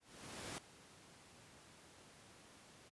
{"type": "noise with ADSR envelope", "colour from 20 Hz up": "pink", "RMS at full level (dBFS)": -45, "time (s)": [0, 2.9], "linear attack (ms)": 580, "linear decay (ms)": 3, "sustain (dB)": -16, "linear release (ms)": 27, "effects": ["high-pass 100 Hz 12 dB/octave", "resampled to 24000 Hz"]}